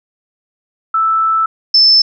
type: tone pair in turn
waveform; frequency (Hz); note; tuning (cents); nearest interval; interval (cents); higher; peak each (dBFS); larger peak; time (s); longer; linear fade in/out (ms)
sine; 1318.5 / 5274; E6 / E8; 0 / 0; 2 octaves; 2400; second; -10 / -5; second; 0.94-1.46 / 1.74-2.02; first; 5
effects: none